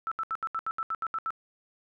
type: tone bursts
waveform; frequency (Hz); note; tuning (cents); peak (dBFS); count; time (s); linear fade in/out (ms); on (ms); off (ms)
sine; 1322; E6; +5; -28; 11; 0.07-1.305; 0; 45; 74
effects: none